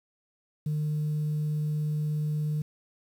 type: tone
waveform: sine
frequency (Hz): 151.4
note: D#3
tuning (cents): -47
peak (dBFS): -24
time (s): 0.66-2.62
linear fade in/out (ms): 5
effects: tanh soft clip ceiling -24 dBFS + 9-bit